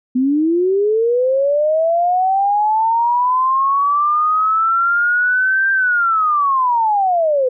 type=linear two-way sweep; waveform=sine; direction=up then down; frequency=246.9 to 1583 to 493.1 Hz; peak=-12 dBFS; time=0.15-7.49 s; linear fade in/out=10 ms; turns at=5.71 s; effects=none